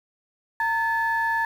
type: tone pair together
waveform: sine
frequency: 914.6 / 1732 Hz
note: A#5 / A6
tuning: -33 / -28 cents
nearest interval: major seventh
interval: 1105 cents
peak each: -23 dBFS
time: 0.6-1.45 s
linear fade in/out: 2 ms
effects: tanh soft clip ceiling -14 dBFS + 8-bit